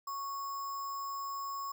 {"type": "tone with sample-and-hold", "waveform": "sine", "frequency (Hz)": 1108.7, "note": "C#6", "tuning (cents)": 0, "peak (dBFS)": -36, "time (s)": [0.07, 1.72], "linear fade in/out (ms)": 5, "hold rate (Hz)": 6300, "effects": []}